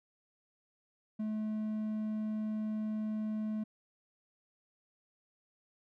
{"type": "tone", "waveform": "triangle", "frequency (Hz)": 215.4, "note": "A3", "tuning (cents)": -37, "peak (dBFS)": -31, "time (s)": [1.19, 3.64], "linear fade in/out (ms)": 10, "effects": []}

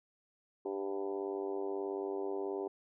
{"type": "harmonic tone with a mistuned harmonic", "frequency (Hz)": 98.5, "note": "G2", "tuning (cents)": 9, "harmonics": [3, 4, 5, 6, 7, 8, 9, 10], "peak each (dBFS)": [-44, -36, -46, -48, -49, -50, -50, -55], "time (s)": [0.65, 2.68], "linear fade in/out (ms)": 5, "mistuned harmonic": 8, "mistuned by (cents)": -32, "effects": []}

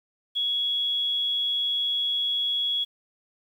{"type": "tone", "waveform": "sine", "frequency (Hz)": 3347, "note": "G#7", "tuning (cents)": 13, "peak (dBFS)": -23, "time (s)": [0.35, 2.85], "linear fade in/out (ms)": 20, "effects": ["9-bit"]}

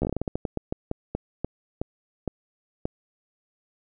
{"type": "slowing click train", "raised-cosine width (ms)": 2, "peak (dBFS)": -13, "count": 19, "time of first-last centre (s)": [0.02, 2.855], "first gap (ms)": 13, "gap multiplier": 1.25, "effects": []}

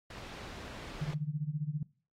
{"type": "low-pass noise", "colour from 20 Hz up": "pink", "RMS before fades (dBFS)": -46, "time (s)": [0.1, 1.14], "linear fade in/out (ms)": 5, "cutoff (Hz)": 4200, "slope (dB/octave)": 12}
{"type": "tone with tremolo", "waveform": "sine", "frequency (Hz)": 149.6, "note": "D3", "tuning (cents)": 32, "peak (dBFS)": -29, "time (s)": [1.01, 1.83], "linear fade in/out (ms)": 5, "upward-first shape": "sine", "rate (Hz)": 15, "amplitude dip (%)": 85}
{"effects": ["noise-tail reverb RT60 0.4 s tail -21 dB re dry", "AAC 48 kbps"]}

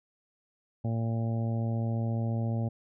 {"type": "harmonic tone", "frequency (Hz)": 114.3, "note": "A#2", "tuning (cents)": -34, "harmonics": [1, 2, 3, 4, 5, 6, 7], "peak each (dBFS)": [-28, -34, -44, -46, -42, -46, -47], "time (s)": [0.84, 2.69], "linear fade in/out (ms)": 10, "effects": []}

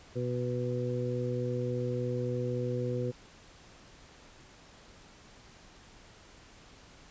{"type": "harmonic tone", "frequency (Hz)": 123.47, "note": "B2", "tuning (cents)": 0, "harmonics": [1, 2, 3, 4], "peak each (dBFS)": [-33, -38, -37, -35], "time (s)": [0.15, 3.12], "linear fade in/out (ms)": 20, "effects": ["pink hiss -55 dBFS RMS until 7.1 s", "resampled to 16000 Hz"]}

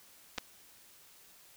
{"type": "clicks", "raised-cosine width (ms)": 0.2, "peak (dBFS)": [-22, -16], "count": 2, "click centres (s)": [0.379, 0.383], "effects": ["white hiss -59 dBFS RMS until 1.56 s"]}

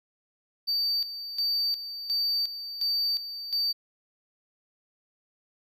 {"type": "tone with tremolo", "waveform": "triangle", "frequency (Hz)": 4613, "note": "D8", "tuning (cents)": -32, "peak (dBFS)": -23, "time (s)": [0.67, 3.73], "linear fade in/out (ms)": 20, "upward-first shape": "square", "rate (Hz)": 1.4, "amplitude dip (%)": 70, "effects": []}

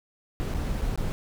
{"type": "noise with dropouts", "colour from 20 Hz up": "brown", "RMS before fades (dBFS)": -28, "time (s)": [0.4, 1.12], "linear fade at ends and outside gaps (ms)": 0, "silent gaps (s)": [[0.539, 0.546], [0.814, 0.818], [0.958, 0.976]], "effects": []}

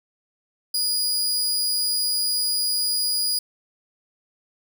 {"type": "tone", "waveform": "sawtooth", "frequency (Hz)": 4899, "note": "D#8", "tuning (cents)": -28, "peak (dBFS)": -18, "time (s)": [0.74, 3.39], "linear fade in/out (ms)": 5, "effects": []}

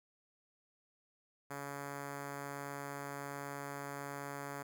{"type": "tone with notch filter", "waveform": "5% pulse", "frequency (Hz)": 141.3, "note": "C#3", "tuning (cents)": 34, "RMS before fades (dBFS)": -44, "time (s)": [1.5, 4.63], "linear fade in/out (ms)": 10, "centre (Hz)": 3900, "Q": 1.4, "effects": []}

